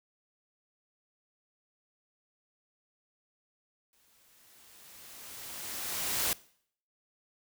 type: noise with exponential growth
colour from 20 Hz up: white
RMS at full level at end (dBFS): -29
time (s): 3.93-6.33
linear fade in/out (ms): 1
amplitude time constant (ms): 520
effects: noise-tail reverb RT60 0.6 s tail -21 dB re dry